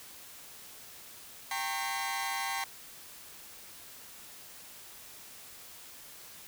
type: tone cluster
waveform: sawtooth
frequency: 787 / 919 / 1096 / 2024 Hz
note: G5 / A#5 / C#6 / B6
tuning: +7 / -25 / -20 / +42 cents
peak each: -33 / -35 / -35 / -35 dBFS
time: 1.51-2.64 s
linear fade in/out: 2 ms
effects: white hiss -50 dBFS RMS until 6.47 s